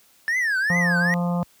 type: tone with vibrato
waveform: triangle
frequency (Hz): 1755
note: A6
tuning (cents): -5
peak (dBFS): -18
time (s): 0.28-1.14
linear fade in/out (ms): 0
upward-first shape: triangle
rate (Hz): 2.5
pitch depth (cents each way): 290
type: harmonic tone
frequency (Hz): 174.61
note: F3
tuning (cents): 0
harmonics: 1 / 3 / 4 / 5 / 6 / 7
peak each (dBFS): -21 / -31 / -33 / -35 / -37 / -38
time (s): 0.7-1.43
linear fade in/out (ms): 0
effects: white hiss -57 dBFS RMS until 1.6 s + high-pass 60 Hz 12 dB/octave